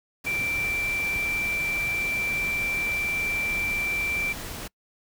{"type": "tone in noise", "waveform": "sine", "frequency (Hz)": 2346, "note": "D7", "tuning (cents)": -2, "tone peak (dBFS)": -25, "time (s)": [0.26, 4.33], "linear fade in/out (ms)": 10, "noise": "pink", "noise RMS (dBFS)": -36, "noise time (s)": [0.24, 4.68], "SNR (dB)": 8, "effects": ["noise-tail reverb RT60 0.1 s tail -26 dB re dry"]}